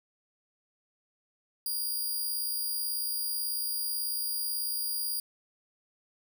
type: tone with amplitude modulation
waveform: 5% pulse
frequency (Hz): 4820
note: D8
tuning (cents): +44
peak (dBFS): -22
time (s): 1.66-5.2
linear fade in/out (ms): 2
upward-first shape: sine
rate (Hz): 58.2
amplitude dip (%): 30
effects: none